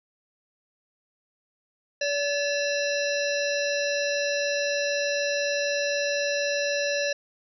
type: harmonic tone with a mistuned harmonic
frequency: 574 Hz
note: D5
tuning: 40 cents flat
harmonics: 1 / 3 / 5 / 7 / 9 / 10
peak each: -26 / -31 / -33 / -34 / -36 / -36 dBFS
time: 2.01-7.13 s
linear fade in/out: 5 ms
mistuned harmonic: 5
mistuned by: -110 cents
effects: none